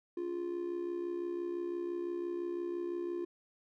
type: tone with amplitude modulation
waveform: triangle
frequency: 348.8 Hz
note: F4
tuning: 2 cents flat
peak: -29 dBFS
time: 0.17-3.25 s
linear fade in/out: 5 ms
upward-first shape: sine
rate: 65.9 Hz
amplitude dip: 70%
effects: tanh soft clip ceiling -26 dBFS